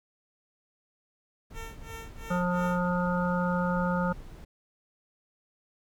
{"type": "noise", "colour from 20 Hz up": "brown", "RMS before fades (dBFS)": -44, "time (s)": [1.5, 4.45], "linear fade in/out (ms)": 10}
{"type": "tone with tremolo", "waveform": "10% pulse", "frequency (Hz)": 452, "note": "A4", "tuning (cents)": 47, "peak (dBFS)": -32, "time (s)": [1.53, 2.9], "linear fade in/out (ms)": 50, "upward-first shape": "sine", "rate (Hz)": 2.9, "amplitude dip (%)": 95}
{"type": "harmonic tone", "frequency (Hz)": 178.1, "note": "F3", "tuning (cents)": 34, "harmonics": [1, 3, 5, 7, 8], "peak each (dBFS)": [-27, -32, -34, -35, -36], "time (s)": [2.3, 4.13], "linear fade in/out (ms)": 10}
{"effects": []}